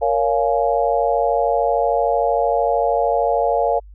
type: chord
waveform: sine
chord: Bb minor seventh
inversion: none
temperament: just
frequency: 466.2 / 559.4 / 699.2 / 839.1 Hz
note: Bb4 / Db5 / F5 / Ab5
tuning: 0 / +16 / +2 / +18 cents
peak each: -21 / -20 / -19 / -23 dBFS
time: 0.01-3.8 s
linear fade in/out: 20 ms
effects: added 50 Hz sine -38 dBFS peak until 3.94 s